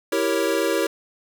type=chord; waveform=square; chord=E diminished seventh; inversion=none; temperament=equal; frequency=329.6 / 392 / 466.2 / 554.4 Hz; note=E4 / G4 / Bb4 / Db5; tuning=0 / 0 / 0 / 0 cents; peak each=-26 dBFS; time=0.12-0.87 s; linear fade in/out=5 ms; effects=none